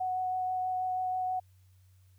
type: tone with vibrato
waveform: sine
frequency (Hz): 740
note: F#5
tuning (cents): 0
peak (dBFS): -29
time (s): 0-1.4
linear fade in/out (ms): 10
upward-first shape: sine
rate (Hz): 6.2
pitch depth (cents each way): 8
effects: added 93 Hz sine -58 dBFS peak until 2.18 s + white hiss -73 dBFS RMS until 2.18 s